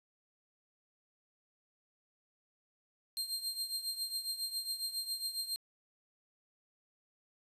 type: tone with tremolo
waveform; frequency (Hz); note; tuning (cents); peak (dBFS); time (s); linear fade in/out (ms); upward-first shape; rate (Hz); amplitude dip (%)
sawtooth; 4186; C8; 0; -30; 3.17-5.56; 0; triangle; 7.3; 80
effects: resampled to 32000 Hz + 11-bit